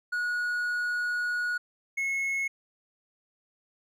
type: tone pair in turn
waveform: triangle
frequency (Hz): 1455 / 2180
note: F#6 / C#7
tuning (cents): -29 / -29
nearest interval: perfect fifth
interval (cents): 700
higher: second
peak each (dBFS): -25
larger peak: neither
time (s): 0.12-1.58 / 1.97-2.48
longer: first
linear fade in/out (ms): 10
effects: none